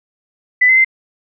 sine tone with pitch steps, 1996 / 2055 / 2077 Hz, B6 / C7 / C7, +18 / -32 / -13 cents, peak -7 dBFS, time 0.61-0.847 s, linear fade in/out 10 ms, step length 79 ms, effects none

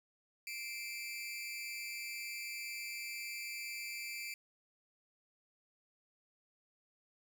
sawtooth tone with amplitude modulation, 2349 Hz, D7, in tune, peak -34 dBFS, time 0.47-4.34 s, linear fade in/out 2 ms, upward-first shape sine, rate 242 Hz, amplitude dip 85%, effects none

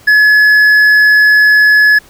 triangle tone with hard clipping, 1702 Hz, G#6, 42 cents sharp, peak -5 dBFS, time 0.07-1.99 s, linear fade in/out 10 ms, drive 7 dB, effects pink hiss -42 dBFS RMS until 2.09 s

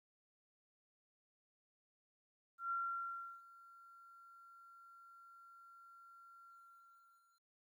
sine tone with ADSR envelope, 1372 Hz, F6, 31 cents flat, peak -36 dBFS, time 2.58-7.48 s, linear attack 130 ms, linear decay 700 ms, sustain -22 dB, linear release 1000 ms, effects 13-bit

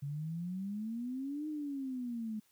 sine exponential two-way sweep, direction up then down, 138.59 to 309.5 to 212 Hz, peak -36 dBFS, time 0.02-2.4 s, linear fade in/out 10 ms, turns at 1.48 s, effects white hiss -71 dBFS RMS until 2.51 s

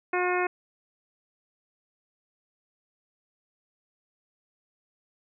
harmonic tone, 360 Hz, F#4, 47 cents flat, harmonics 1 / 2 / 3 / 4 / 5 / 6 / 7, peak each -27 / -30 / -32 / -33 / -34 / -35 / -35 dBFS, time 0.13-0.47 s, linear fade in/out 5 ms, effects none

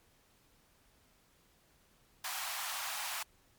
pink high-pass noise, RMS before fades -39 dBFS, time 2.24-3.23 s, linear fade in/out 5 ms, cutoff 730 Hz, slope 48 dB/octave, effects pink hiss -68 dBFS RMS until 3.58 s + MP3 96 kbps

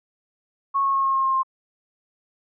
sine tone with pitch steps, 1100 / 1093 / 1086.1 / 1079.2 / 1072.4 / 1065.6 / 1058.9 Hz, C#6 / C#6 / C#6 / C#6 / C6 / C6 / C6, -14 / -25 / -36 / -47 / +42 / +31 / +20 cents, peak -18 dBFS, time 0.74-1.433 s, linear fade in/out 20 ms, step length 99 ms, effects none

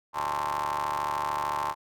30% pulse ring-modulated tone, 73.42 Hz, D2, in tune, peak -22 dBFS, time 0.13-1.75 s, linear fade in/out 50 ms, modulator 969 Hz, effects none

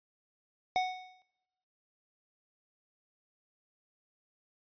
square tone with exponential decay, 740 Hz, F#5, in tune, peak -25 dBFS, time 0.76-1.22 s, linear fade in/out 0 ms, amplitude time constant 99 ms, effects noise-tail reverb RT60 1.0 s tail -23 dB re dry + resampled to 11025 Hz

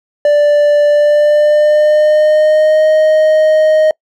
triangle tone with pitch glide, 587.3 to 622.2 Hz, D5 to D#5, 0 to 0 cents, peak -4 dBFS, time 0.25-3.91 s, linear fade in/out 2 ms, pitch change +100 cents, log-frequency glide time 0.86-2.86 s, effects noise-tail reverb RT60 0.1 s tail -26 dB re dry

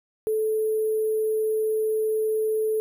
sine tone with sample-and-hold, 434.7 Hz, A4, 21 cents flat, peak -21 dBFS, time 0.27-2.8 s, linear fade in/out 0 ms, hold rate 11025 Hz, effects none

